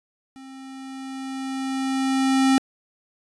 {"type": "tone with level ramp", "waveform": "square", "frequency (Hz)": 266.1, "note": "C4", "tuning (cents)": 29, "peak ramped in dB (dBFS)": [-41, -15], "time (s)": [0.36, 2.58], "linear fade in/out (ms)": 0, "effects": ["resampled to 24000 Hz"]}